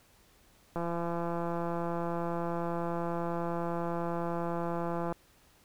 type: click train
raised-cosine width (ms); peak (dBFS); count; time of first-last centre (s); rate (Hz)
1; -21; 743; 0.76-5.125; 170
effects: pink hiss -63 dBFS RMS until 5.64 s